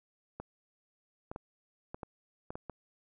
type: clicks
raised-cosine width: 1 ms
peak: -26 dBFS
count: 8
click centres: 0.4 / 1.315 / 1.361 / 1.945 / 2.032 / 2.505 / 2.555 / 2.697 s
effects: none